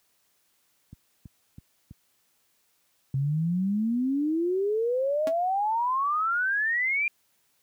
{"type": "click train", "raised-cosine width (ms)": 5, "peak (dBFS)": -30, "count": 4, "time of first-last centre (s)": [0.93, 1.91], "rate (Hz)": 3.06}
{"type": "exponential sweep", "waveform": "sine", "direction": "up", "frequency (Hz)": [131.9, 2421], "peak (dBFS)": -23, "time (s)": [3.14, 7.08], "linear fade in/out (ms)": 2}
{"type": "tone with exponential decay", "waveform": "sawtooth", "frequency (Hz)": 278.7, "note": "C#4", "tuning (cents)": 9, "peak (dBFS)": -24, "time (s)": [5.27, 5.34], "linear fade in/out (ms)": 2, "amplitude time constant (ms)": 15}
{"effects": ["white hiss -69 dBFS RMS until 7.62 s", "high-pass 60 Hz 12 dB/octave"]}